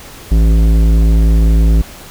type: tone with tanh clipping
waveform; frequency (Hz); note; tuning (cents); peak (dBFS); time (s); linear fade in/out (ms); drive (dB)
sine; 54.7; A1; -9; -8; 0.31-1.82; 10; 14
effects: pink hiss -34 dBFS RMS until 2.1 s